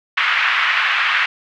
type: band-pass noise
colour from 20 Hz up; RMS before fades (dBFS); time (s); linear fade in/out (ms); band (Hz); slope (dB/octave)
pink; -17; 0.17-1.26; 5; 1300 to 2800; 24
effects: none